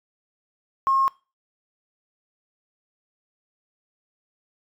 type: tone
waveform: triangle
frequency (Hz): 1077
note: C6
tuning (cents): +50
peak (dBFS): -13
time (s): 0.87-1.08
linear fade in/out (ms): 0
effects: noise-tail reverb RT60 0.3 s tail -25 dB re dry + tanh soft clip ceiling -15 dBFS